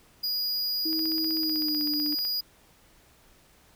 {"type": "tone", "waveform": "square", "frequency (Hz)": 4895, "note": "D#8", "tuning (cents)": -29, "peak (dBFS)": -27, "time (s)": [0.23, 2.41], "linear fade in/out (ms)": 10}
{"type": "tone with pitch glide", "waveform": "sine", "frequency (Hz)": [318.6, 297.3], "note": ["D#4", "D4"], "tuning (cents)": [41, 21], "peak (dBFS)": -29, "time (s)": [0.85, 2.15], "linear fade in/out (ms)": 10, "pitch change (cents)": -120, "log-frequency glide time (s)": [1.36, 1.83]}
{"type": "click train", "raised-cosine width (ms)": 0.3, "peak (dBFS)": -28, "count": 22, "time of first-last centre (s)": [0.93, 2.251], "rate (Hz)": 15.9}
{"effects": ["pink hiss -59 dBFS RMS until 3.75 s"]}